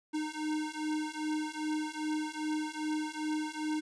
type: beating tone pair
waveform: square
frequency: 306.2 / 308.7 Hz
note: D#4 / D#4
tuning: -28 / -14 cents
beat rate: 2.5 Hz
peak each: -37 / -36 dBFS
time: 0.13-3.81 s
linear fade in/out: 20 ms
effects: resampled to 22050 Hz + 12-bit